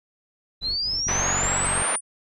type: noise with tremolo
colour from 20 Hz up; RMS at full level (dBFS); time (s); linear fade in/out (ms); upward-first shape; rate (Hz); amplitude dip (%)
brown; -36; 0.61-1.7; 20; sine; 3.9; 80
type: linear sweep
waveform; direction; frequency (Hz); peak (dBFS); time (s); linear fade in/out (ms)
sine; up; 3946 to 9520; -23; 0.61-2.01; 50
type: click train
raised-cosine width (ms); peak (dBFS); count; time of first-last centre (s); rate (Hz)
5; -21; 36; 1.07-1.819; 46.7
type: band-pass noise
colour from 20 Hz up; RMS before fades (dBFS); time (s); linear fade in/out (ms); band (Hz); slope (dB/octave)
pink; -28; 1.08-1.96; 5; 650 to 2100; 12
effects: none